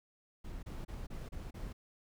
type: noise bursts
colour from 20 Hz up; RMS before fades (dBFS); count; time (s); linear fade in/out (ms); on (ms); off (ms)
brown; -43; 6; 0.44-1.73; 10; 190; 30
effects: none